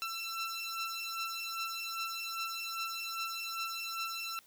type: beating tone pair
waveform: 15% pulse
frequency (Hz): 1340 / 1342.5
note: E6 / E6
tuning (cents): +28 / +31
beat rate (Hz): 2.5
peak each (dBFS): -34 / -32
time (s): 0.02-4.39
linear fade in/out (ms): 0
effects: white hiss -63 dBFS RMS until 4.46 s